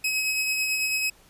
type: tone with tremolo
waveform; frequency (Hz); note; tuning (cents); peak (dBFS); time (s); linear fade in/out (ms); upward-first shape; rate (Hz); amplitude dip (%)
sawtooth; 2553; D#7; +44; -19; 0.04-1.1; 5; sine; 9.1; 30
effects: pink hiss -56 dBFS RMS until 1.29 s + resampled to 32000 Hz